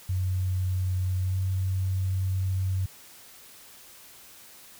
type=tone with pitch glide; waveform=sine; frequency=92.5 to 94.28 Hz; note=F#2 to F#2; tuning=0 to +33 cents; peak=-24 dBFS; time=0.09-2.86 s; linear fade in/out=5 ms; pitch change=+33 cents; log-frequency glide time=1.21-1.4 s; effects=white hiss -50 dBFS RMS until 4.79 s